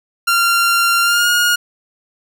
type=tone with pitch glide; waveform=sawtooth; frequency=1383 to 1432.6 Hz; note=F6 to F6; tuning=-17 to +44 cents; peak=-8 dBFS; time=0.27-1.56 s; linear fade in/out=10 ms; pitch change=+61 cents; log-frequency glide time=1.02-1.28 s; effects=none